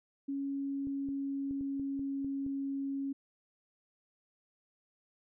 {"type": "tone with pitch glide", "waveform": "sine", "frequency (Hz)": [277.2, 275.1], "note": ["C#4", "C#4"], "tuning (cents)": [0, -13], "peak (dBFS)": -33, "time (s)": [0.28, 3.13], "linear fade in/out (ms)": 10, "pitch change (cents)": -13, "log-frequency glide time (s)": [0.43, 2.28]}
{"type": "clicks", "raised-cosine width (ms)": 3, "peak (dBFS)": -35, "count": 8, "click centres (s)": [0.871, 1.088, 1.51, 1.61, 1.797, 1.994, 2.246, 2.464]}
{"effects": []}